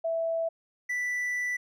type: tone pair in turn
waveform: sine / triangle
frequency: 659 / 1974.8 Hz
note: E5 / B6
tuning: -1 / -1 cents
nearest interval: octave + perfect fifth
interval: 1900 cents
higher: second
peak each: -26 dBFS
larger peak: neither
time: 0.04-0.49 / 0.89-1.57 s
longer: second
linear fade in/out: 10 ms
effects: none